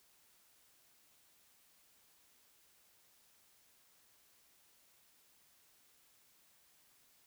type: silence
effects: white hiss -69 dBFS RMS until 7.26 s